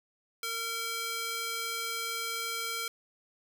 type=tone with high-pass filter; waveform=square; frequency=458.1 Hz; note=A#4; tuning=30 cents flat; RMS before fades=-35 dBFS; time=0.43-2.88 s; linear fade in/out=2 ms; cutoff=1600 Hz; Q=0.68; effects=none